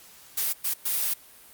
blue noise bursts at uneven times, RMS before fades -26 dBFS, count 3, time 0.37-0.53 / 0.64-0.74 / 0.85-1.14 s, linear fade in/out 10 ms, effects white hiss -51 dBFS RMS until 1.53 s + Opus 48 kbps

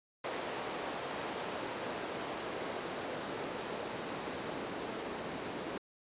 white noise with band-pass filter sweep, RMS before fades -40 dBFS, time 0.24-5.78 s, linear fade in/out 5 ms, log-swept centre 510 to 340 Hz, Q 0.89, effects resampled to 8000 Hz

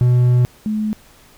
triangle / sine tone pair in turn, 123.47 / 214.3 Hz, B2 / A3, 0 / -45 cents, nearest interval minor seventh, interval 955 cents, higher second, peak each -8 / -17 dBFS, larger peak first, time 0.01-0.45 / 0.66-0.93 s, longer first, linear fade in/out 0 ms, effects pink hiss -48 dBFS RMS until 1.37 s

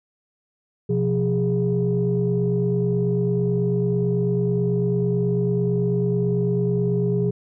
sine tone cluster, 126.5 / 175.6 / 411.7 Hz, B2 / F3 / G#4, +42 / +10 / -15 cents, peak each -22 dBFS, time 0.89-7.31 s, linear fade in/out 10 ms, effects tanh soft clip ceiling -11 dBFS

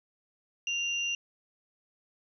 sine tone pair together, 2785 / 5892 Hz, F7 / F#8, -5 / -8 cents, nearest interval octave + minor second, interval 1297 cents, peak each -29 / -39 dBFS, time 0.67-1.15 s, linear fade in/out 2 ms, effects 11-bit

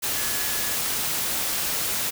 sine tone in noise, 1699 Hz, G#6, 39 cents sharp, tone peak -37 dBFS, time 0.15-0.77 s, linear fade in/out 20 ms, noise white, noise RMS -26 dBFS, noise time 0.02-2.11 s, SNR -14 dB, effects none

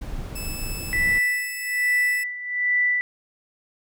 brown noise, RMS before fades -31 dBFS, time 0.01-1.19 s, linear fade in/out 10 ms
10% pulse tone, 2621 Hz, E7, 11 cents flat, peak -24 dBFS, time 0.35-2.24 s, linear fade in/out 10 ms
sine tone with tremolo, 1975.5 Hz, B6, in tune, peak -17 dBFS, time 0.93-3.01 s, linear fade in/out 0 ms, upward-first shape sine, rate 1.2 Hz, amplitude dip 80%
effects none

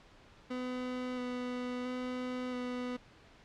30% pulse tone with vibrato, 250 Hz, B3, 21 cents sharp, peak -33 dBFS, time 0.5-2.97 s, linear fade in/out 10 ms, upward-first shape square, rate 0.74 Hz, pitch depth 12 cents each way, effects pink hiss -59 dBFS RMS until 3.44 s + low-pass 4000 Hz 12 dB/octave

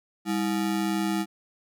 square ring-modulated tone, 261.3 Hz, C4, 2 cents flat, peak -22 dBFS, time 0.25-1.26 s, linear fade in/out 50 ms, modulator 61.5 Hz, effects none

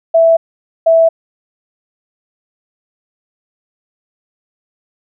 sine tone pair in turn, 659.3 / 656.8 Hz, E5 / E5, 0 / -6 cents, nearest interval unison, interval 6 cents, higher first, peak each -5 dBFS, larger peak neither, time 0.14-0.37 / 0.86-1.09 s, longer neither, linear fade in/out 10 ms, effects none

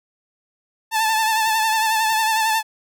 sawtooth tone with vibrato, 881 Hz, A5, 2 cents sharp, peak -13 dBFS, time 0.91-2.63 s, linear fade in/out 50 ms, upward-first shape triangle, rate 11 Hz, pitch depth 48 cents each way, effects none

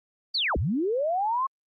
sine linear two-way sweep, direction down then up, 4733 to 48.15 to 1094 Hz, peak -23 dBFS, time 0.34-1.47 s, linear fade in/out 10 ms, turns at 0.57 s, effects Opus 32 kbps

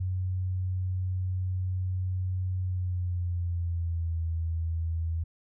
sine tone with pitch glide, 92.3 to 82.23 Hz, F#2 to E2, -4 to -4 cents, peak -27 dBFS, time 0-5.24 s, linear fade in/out 10 ms, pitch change -200 cents, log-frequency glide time 2.61-4.22 s, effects none

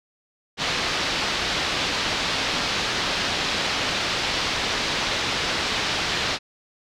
white low-pass noise, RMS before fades -25 dBFS, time 0.57-6.39 s, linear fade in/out 50 ms, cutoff 4700 Hz, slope 24 dB/octave, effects none

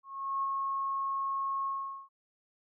sine tone with ADSR envelope, 1090 Hz, C#6, 29 cents flat, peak -28 dBFS, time 0.03-2.09 s, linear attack 400 ms, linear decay 29 ms, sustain -2 dB, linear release 430 ms, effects none

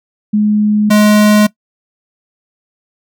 sine / square tone pair in turn, 210.3 / 210.3 Hz, G#3 / G#3, +22 / +22 cents, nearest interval unison, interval 0 cents, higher neither, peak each -8 / -6 dBFS, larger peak second, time 0.33-0.9 / 0.9-1.47 s, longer neither, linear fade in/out 10 ms, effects noise-tail reverb RT60 0.1 s tail -20 dB re dry

